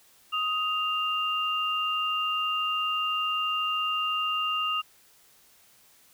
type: tone pair together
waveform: sine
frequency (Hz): 1251.1 / 2794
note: D#6 / F7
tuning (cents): +9 / 0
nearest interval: octave + major second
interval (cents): 1391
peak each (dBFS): -28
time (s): 0.32-4.82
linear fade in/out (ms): 20
effects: white hiss -59 dBFS RMS until 6.13 s